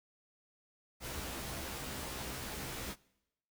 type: noise with comb filter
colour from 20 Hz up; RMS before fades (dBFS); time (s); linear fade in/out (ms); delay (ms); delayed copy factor
pink; -42; 1-2.96; 50; 15; +1
effects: noise-tail reverb RT60 0.9 s tail -23 dB re dry